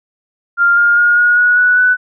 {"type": "tone with pitch steps", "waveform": "sine", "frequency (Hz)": [1396.9, 1412.3, 1427.9, 1443.7, 1459.6, 1475.7, 1492], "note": ["F6", "F6", "F6", "F#6", "F#6", "F#6", "F#6"], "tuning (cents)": [0, 19, 38, -43, -24, -5, 14], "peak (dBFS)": -7, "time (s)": [0.57, 1.97], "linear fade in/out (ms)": 50, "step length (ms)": 200, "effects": []}